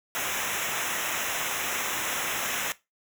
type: noise with comb filter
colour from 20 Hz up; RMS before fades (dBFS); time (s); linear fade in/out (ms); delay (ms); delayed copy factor
pink; -30; 0.15-2.72; 0; 0.22; -1
effects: noise-tail reverb RT60 0.2 s tail -17 dB re dry